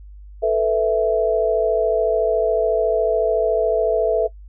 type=chord; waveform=sine; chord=A suspended second; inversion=none; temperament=equal; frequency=440 / 493.9 / 659.3 Hz; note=A4 / B4 / E5; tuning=0 / 0 / 0 cents; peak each=-19 / -22 / -18 dBFS; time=0.42-4.28 s; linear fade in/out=20 ms; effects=noise-tail reverb RT60 0.1 s tail -22 dB re dry + added 50 Hz sine -37 dBFS peak until 4.48 s